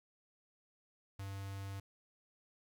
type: tone with notch filter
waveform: square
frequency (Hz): 98.2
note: G2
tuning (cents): +4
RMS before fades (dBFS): -44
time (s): 1.19-1.8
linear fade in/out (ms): 5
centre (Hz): 380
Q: 1.2
effects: 12-bit